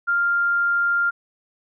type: tone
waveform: sine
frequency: 1396.9 Hz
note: F6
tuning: in tune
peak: -17 dBFS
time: 0.07-1.11 s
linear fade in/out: 20 ms
effects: none